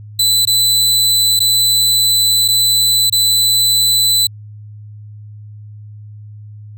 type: tone with dropouts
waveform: sawtooth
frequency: 3998 Hz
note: B7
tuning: 20 cents sharp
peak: -7 dBFS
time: 0.19-4.27 s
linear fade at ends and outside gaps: 5 ms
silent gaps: 0.453-0.472 / 1.393-1.402 / 2.48-2.484 / 3.098-3.124 s
effects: added 105 Hz sine -31 dBFS peak until 6.77 s